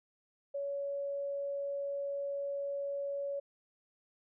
sine tone, 562 Hz, C#5, 24 cents sharp, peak -34 dBFS, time 0.54-3.4 s, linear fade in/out 10 ms, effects none

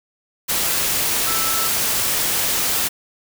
sine tone in noise, 1318.5 Hz, E6, in tune, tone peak -26 dBFS, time 1.26-1.69 s, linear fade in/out 20 ms, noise white, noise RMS -20 dBFS, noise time 0.48-2.89 s, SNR -9 dB, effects none

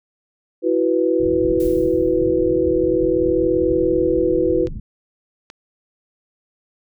sine chord, E suspended second, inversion none, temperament equal, 329.6 / 370 / 493.9 Hz, E4 / F#4 / B4, 0 / 0 / 0 cents, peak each -19 dBFS, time 0.62-4.69 s, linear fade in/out 50 ms
pink low-pass noise, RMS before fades -30 dBFS, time 1.19-4.8 s, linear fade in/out 5 ms, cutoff 200 Hz, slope 24 dB/octave
blue noise with exponential decay, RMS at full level -37 dBFS, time 1.6-2.29 s, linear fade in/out 1 ms, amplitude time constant 150 ms
clicks, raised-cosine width 0.2 ms, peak -20 dBFS, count 2, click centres 4.671 / 5.501 s
effects none

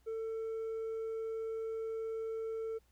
triangle tone with hard clipping, 446.9 Hz, A4, 27 cents sharp, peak -35 dBFS, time 0.06-2.79 s, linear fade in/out 20 ms, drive 1 dB, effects added 61 Hz sine -67 dBFS peak until 2.91 s + pink hiss -74 dBFS RMS until 2.91 s

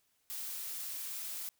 blue noise, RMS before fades -41 dBFS, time 0.3-1.49 s, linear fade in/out 0 ms, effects white hiss -75 dBFS RMS until 1.59 s

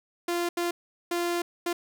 sawtooth tone bursts at uneven times, 346.5 Hz, F4, 14 cents flat, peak -22 dBFS, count 4, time 0.28-0.49 / 0.57-0.71 / 1.11-1.42 / 1.66-1.73 s, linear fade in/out 5 ms, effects none

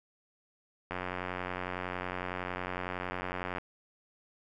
click train, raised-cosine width 0.5 ms, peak -20 dBFS, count 244, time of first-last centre 0.91-3.583 s, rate 90.9 Hz, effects none

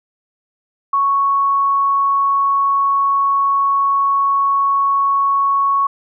sine tone, 1108.7 Hz, C#6, in tune, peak -12 dBFS, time 0.93-5.87 s, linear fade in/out 5 ms, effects none

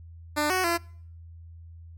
10% pulse tone with pitch steps, 298.4 / 371.2 / 340.4 Hz, D4 / F#4 / F4, +28 / +6 / -44 cents, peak -15 dBFS, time 0.36-0.78 s, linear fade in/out 20 ms, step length 140 ms, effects noise-tail reverb RT60 0.6 s tail -26 dB re dry + added 83 Hz sine -43 dBFS peak until 1.97 s

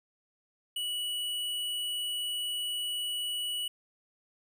square tone, 2941 Hz, F#7, 11 cents flat, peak -32 dBFS, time 0.76-3.68 s, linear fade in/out 5 ms, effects 11-bit

